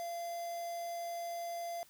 triangle tone with quantisation, 686 Hz, F5, 31 cents flat, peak -36 dBFS, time 0-1.83 s, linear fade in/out 0 ms, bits 8, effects white hiss -63 dBFS RMS until 1.89 s

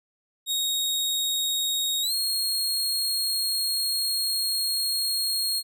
sawtooth tone with pitch glide, 3758 to 4267 Hz, A#7 to C8, +13 to +33 cents, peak -21 dBFS, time 0.46-5.63 s, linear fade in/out 50 ms, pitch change +220 cents, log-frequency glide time 2.02-2.13 s, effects none

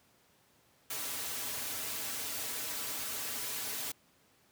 white noise with comb filter, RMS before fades -38 dBFS, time 0.9-3.92 s, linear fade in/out 5 ms, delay 5.6 ms, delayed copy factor -0.95, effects pink hiss -67 dBFS RMS until 4.51 s + high-pass 100 Hz 12 dB/octave

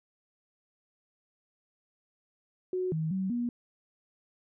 sine tone with pitch steps, 368 / 158.6 / 189.7 / 240.3 Hz, F#4 / D#3 / F#3 / B3, -9 / +33 / +43 / -47 cents, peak -28 dBFS, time 2.73-3.49 s, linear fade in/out 2 ms, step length 190 ms, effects none

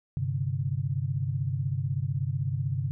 sine chord, G suspended fourth, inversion none, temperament equal, 98 / 130.81 / 146.83 Hz, G2 / C3 / D3, 0 / 0 / 0 cents, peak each -32 / -29 / -32 dBFS, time 0.17-2.91 s, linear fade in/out 0 ms, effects none

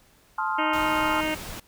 sine chord, F dominant seventh, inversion first, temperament just, 873.1 / 1047.7 / 1257.2 / 1396.9 Hz, A5 / C6 / Eb6 / F6, -14 / +2 / +18 / 0 cents, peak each -28 / -29 / -33 / -30 dBFS, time 0.38-1.21 s, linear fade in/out 5 ms
harmonic tone, 310.3 Hz, D#4, 5 cents flat, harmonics 1 / 2 / 3 / 4 / 5 / 6 / 7 / 8 / 9 / 10, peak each -29 / -31 / -34 / -40 / -37 / -39 / -32 / -40 / -34 / -41 dBFS, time 0.58-1.35 s, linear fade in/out 10 ms
pink noise, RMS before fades -37 dBFS, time 0.73-1.6 s, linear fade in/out 5 ms
effects pink hiss -59 dBFS RMS until 1.67 s

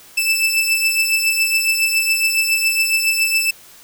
sawtooth beating tone pair, 2637 / 2644.2 Hz, E7 / E7, 0 / +5 cents, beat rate 7.2 Hz, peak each -13 / -17 dBFS, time 0.17-3.51 s, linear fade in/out 10 ms, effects white hiss -44 dBFS RMS until 3.83 s

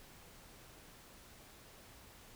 silence, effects pink hiss -58 dBFS RMS until 2.35 s

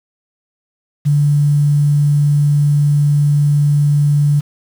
sine tone with quantisation, 145.8 Hz, D3, 12 cents flat, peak -9 dBFS, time 1.05-4.41 s, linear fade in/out 20 ms, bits 6, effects none

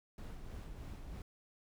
brown noise with tremolo, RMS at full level -45 dBFS, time 0.18-1.22 s, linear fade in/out 2 ms, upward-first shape sine, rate 3.2 Hz, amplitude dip 35%, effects none

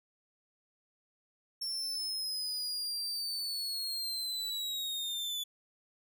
40% pulse linear sweep, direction down, 5440 to 3455 Hz, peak -33 dBFS, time 1.61-5.44 s, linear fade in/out 10 ms, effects none

